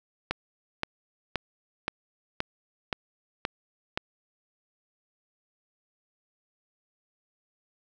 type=click train; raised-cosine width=0.3 ms; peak=-11 dBFS; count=8; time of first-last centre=0.31-3.975 s; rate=1.91 Hz; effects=none